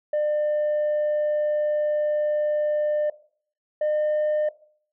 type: tone pair in turn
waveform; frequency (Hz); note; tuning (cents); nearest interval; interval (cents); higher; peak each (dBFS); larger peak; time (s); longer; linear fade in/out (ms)
sine; 600 / 605.9; D5 / D#5; +37 / -46; unison; 17; second; -18; neither; 0.13-3.1 / 3.81-4.49; first; 5
effects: noise-tail reverb RT60 0.5 s tail -18 dB re dry + tanh soft clip ceiling -19 dBFS